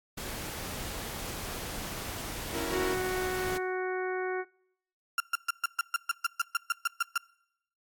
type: noise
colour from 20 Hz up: pink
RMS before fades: -38 dBFS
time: 0.17-3.58 s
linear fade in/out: 10 ms
type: chord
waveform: sawtooth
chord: F# dominant seventh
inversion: second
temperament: equal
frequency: 277.2 / 329.6 / 370 / 466.2 Hz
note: C#4 / E4 / F#4 / A#4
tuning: 0 / 0 / 0 / 0 cents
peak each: -35 / -32 / -37 / -33 dBFS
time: 2.51-2.97 s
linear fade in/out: 50 ms
type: harmonic tone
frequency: 370 Hz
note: F#4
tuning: in tune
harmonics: 1 / 2 / 3 / 4 / 5 / 6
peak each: -31 / -38 / -42 / -39 / -43 / -45 dBFS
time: 2.71-4.45 s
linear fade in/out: 50 ms
type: tone bursts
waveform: 35% pulse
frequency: 1382 Hz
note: F6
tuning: 19 cents flat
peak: -23 dBFS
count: 14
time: 5.18-7.178 s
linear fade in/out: 2 ms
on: 22 ms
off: 130 ms
effects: noise-tail reverb RT60 0.8 s tail -25 dB re dry + AAC 64 kbps